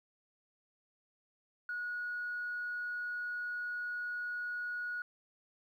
sine tone, 1455 Hz, F#6, 29 cents flat, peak -35 dBFS, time 1.69-5.02 s, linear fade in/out 2 ms, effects tanh soft clip ceiling -31 dBFS + 12-bit

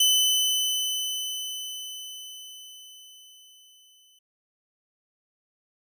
sawtooth tone with exponential decay, 3021 Hz, F#7, 35 cents sharp, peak -14 dBFS, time 0-4.19 s, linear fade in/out 5 ms, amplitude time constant 910 ms, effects none

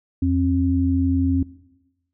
sine tone pair together, 85.19 / 267.9 Hz, F2 / C4, -42 / +41 cents, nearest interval octave + minor sixth, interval 1983 cents, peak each -20 / -19 dBFS, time 0.22-1.43 s, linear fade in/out 5 ms, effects noise-tail reverb RT60 1.0 s tail -20 dB re dry

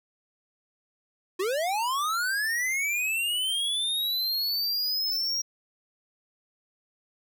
square linear sweep, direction up, 348.4 to 5660 Hz, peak -26 dBFS, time 1.39-5.42 s, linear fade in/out 10 ms, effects none

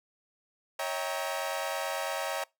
sawtooth chord, C# diminished seventh, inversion none, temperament equal with one note detuned, 554.4 / 643.5 / 784 / 932.3 Hz, C#5 / E5 / G5 / Bb5, 0 / -42 / 0 / 0 cents, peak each -32 / -32 / -34 / -35 dBFS, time 0.79-2.44 s, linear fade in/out 5 ms, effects noise-tail reverb RT60 0.2 s tail -23 dB re dry

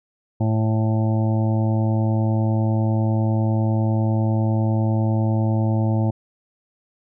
harmonic tone, 110 Hz, A2, in tune, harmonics 1 / 2 / 3 / 5 / 6 / 7 / 8, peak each -18 / -24 / -28 / -32 / -34 / -35 / -36 dBFS, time 0.4-6.11 s, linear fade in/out 10 ms, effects none

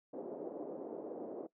pink band-pass noise, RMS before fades -44 dBFS, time 0.13-1.47 s, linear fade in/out 10 ms, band 300 to 580 Hz, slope 24 dB/octave, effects noise-tail reverb RT60 0.1 s tail -18 dB re dry

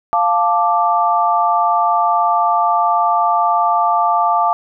sine chord, D minor, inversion first, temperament equal, 698.5 / 880 / 1174.7 Hz, F5 / A5 / D6, 0 / 0 / 0 cents, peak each -16 dBFS, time 0.13-4.53 s, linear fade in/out 0 ms, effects none

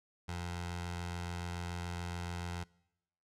15% pulse tone with notch filter, 87 Hz, F2, 6 cents flat, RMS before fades -40 dBFS, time 0.28-2.64 s, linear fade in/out 10 ms, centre 280 Hz, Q 0.78, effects noise-tail reverb RT60 0.9 s tail -24 dB re dry + low-pass 9000 Hz 12 dB/octave

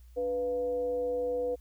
sine tone with frequency modulation, 493.9 Hz, B4, in tune, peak -28 dBFS, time 0.16-1.56 s, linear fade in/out 20 ms, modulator 205 Hz, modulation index 0.37, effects added 60 Hz sine -50 dBFS peak until 1.6 s + white hiss -69 dBFS RMS until 1.6 s

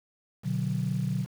sine chord, B minor, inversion none, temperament just, 123.47 / 148.16 / 185.21 Hz, B2 / D3 / F#3, 0 / +16 / +2 cents, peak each -30 dBFS, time 0.43-1.27 s, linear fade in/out 50 ms, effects tanh soft clip ceiling -18 dBFS + 8-bit

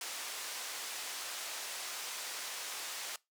white band-pass noise, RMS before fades -42 dBFS, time 0.01-3.16 s, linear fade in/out 2 ms, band 540 to 8100 Hz, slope 12 dB/octave, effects noise-tail reverb RT60 0.2 s tail -21 dB re dry

